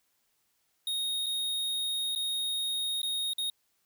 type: tone with dropouts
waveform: square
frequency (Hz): 3729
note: A#7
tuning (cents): 0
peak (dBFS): -30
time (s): 0.87-3.5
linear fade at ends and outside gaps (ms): 2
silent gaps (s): 1.261-1.265 / 2.151-2.159 / 3.017-3.03 / 3.334-3.382
effects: white hiss -74 dBFS RMS until 3.85 s